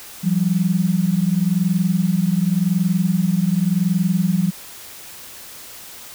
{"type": "tone pair together", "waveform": "sine", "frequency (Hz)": [170.61, 191.5], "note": ["F3", "G3"], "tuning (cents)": [-40, -40], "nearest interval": "major second", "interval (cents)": 200, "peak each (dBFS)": -18, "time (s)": [0.23, 4.51], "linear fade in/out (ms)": 20, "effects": ["white hiss -38 dBFS RMS until 6.14 s"]}